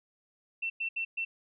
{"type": "tone bursts at uneven times", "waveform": "sine", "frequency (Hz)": 2693, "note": "E7", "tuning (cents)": 36, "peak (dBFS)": -30, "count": 4, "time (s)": [[0.62, 0.7], [0.8, 0.89], [0.96, 1.05], [1.17, 1.25]], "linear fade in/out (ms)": 10, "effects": []}